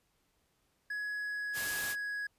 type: tone with pitch glide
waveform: triangle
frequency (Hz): 1680 to 1666.5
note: G#6 to G#6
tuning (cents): +19 to +5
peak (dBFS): -33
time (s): 0.9-2.27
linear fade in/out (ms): 5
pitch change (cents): -14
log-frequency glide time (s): 1.15-1.94
type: noise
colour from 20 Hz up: white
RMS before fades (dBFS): -38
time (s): 1.53-1.96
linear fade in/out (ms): 50
effects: pink hiss -75 dBFS RMS until 2.38 s + resampled to 32000 Hz